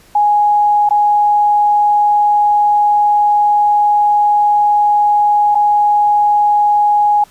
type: tone with dropouts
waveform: sine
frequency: 830.6 Hz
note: G#5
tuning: in tune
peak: -8 dBFS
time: 0.15-7.24 s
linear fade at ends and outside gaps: 5 ms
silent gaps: 0.891-0.907 / 5.548-5.553 s
effects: pink hiss -46 dBFS RMS until 7.3 s + resampled to 32000 Hz